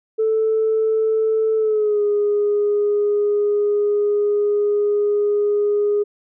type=tone with pitch glide; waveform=sine; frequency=440 to 412.9 Hz; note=A4 to G#4; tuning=0 to -10 cents; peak=-14 dBFS; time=0.18-6.04 s; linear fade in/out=20 ms; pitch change=-110 cents; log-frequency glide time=1.56-2.02 s; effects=tanh soft clip ceiling -11 dBFS